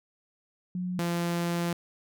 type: tone pair in turn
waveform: sine / sawtooth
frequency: 180.9 / 171.8 Hz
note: F#3 / F3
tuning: -39 / -28 cents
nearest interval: minor second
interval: 89 cents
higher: first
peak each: -29 / -23 dBFS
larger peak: second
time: 0.75-0.99 / 0.99-1.73 s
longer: second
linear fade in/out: 2 ms
effects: none